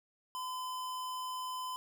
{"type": "tone", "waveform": "square", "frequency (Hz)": 1017, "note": "C6", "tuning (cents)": -50, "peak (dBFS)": -38, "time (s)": [0.35, 1.76], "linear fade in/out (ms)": 0, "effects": []}